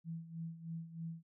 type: tone with tremolo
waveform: sine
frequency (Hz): 164.81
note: E3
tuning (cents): 0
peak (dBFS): -39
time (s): 0.04-1.23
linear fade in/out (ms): 50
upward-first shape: sine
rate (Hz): 3.2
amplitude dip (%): 75
effects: none